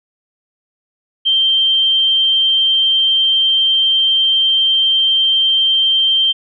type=tone; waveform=sine; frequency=3144 Hz; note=G7; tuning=4 cents sharp; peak=-10 dBFS; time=1.25-6.33 s; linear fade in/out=20 ms; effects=none